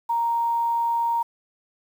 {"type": "tone with quantisation", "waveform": "sine", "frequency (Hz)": 932.3, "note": "A#5", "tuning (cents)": 0, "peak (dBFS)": -20, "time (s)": [0.09, 1.23], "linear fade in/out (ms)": 10, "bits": 8, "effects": []}